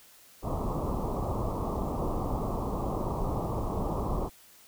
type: low-pass noise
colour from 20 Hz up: pink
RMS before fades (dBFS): -31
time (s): 0.42-4.3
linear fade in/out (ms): 50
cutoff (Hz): 1200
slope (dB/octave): 96
effects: white hiss -56 dBFS RMS until 4.67 s